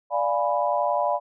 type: chord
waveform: sine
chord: D diminished seventh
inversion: none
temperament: equal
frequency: 587.3 / 698.5 / 830.6 / 987.8 Hz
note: D5 / F5 / Ab5 / Cb6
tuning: 0 / 0 / 0 / 0 cents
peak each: -25 / -26 / -28 / -26 dBFS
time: 0.1-1.2 s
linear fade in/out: 50 ms
effects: none